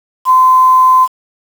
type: tone with quantisation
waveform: sine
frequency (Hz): 1028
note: C6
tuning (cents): -31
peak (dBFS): -4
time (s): 0.25-1.08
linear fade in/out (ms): 50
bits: 5
effects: none